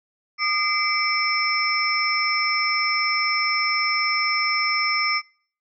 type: tone cluster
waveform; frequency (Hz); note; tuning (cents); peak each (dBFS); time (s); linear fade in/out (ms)
sine; 1220 / 2061 / 2305 / 5320; D#6 / C7 / D7 / E8; -34 / -27 / -33 / +15; -25; 0.38-5.22; 50
effects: noise-tail reverb RT60 0.5 s tail -24 dB re dry